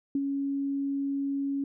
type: tone with ADSR envelope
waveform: sine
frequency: 277.7 Hz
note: C#4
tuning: 3 cents sharp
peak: -23 dBFS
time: 0.15-1.64 s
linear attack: 3 ms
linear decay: 46 ms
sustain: -4 dB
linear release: 3 ms
effects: none